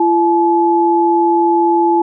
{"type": "tone pair together", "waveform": "sine", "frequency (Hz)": [340.2, 857.3], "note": ["F4", "A5"], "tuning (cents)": [-45, -45], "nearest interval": "octave + major third", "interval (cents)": 1600, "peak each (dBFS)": -12, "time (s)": [0, 2.02], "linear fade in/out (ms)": 5, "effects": []}